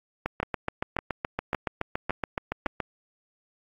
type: two click trains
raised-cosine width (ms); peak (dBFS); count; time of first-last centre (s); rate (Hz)
0.5; -12 / -12; 19 / 5; 0.26-2.802 / 0.43-2.665; 7.08 / 1.79
effects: AAC 48 kbps